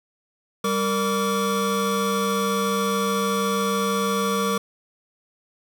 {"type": "tone cluster", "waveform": "square", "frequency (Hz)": [196.8, 463.8, 1151], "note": ["G3", "A#4", "D6"], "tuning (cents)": [7, -9, -35], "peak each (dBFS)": -26, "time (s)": [0.64, 4.58], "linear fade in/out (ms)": 5, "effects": []}